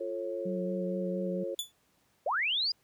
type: chord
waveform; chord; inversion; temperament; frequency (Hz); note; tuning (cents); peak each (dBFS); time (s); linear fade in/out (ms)
sine; F augmented; none; equal with one note detuned; 349.2 / 440 / 545.2; F4 / A4 / C#5; 0 / 0 / -29; -38 / -39 / -35; 0-1.55; 10
type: tone with vibrato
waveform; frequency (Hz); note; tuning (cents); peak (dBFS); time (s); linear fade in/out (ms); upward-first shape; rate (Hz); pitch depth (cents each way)
sine; 185; F#3; 0; -33; 0.45-1.44; 10; sine; 4.3; 25
type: tone with exponential decay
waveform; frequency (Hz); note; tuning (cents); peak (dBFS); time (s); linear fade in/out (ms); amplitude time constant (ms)
sawtooth; 3464; A7; -28; -25; 1.59-1.72; 1; 27
type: linear sweep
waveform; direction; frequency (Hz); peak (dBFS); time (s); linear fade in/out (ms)
sine; up; 486.5 to 4978; -27; 2.26-2.72; 5
effects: pink hiss -70 dBFS RMS until 2.83 s + high-pass 80 Hz 12 dB/octave